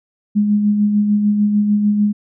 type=tone with tremolo; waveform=sine; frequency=207.7 Hz; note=G#3; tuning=in tune; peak=-10 dBFS; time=0.35-2.13 s; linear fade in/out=20 ms; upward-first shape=sine; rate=6.7 Hz; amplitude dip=40%; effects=none